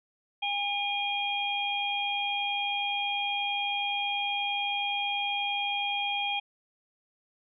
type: harmonic tone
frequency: 811 Hz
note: G#5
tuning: 41 cents flat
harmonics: 1 / 3 / 4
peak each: -32 / -32 / -32 dBFS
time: 0.42-6.4 s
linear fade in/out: 10 ms
effects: none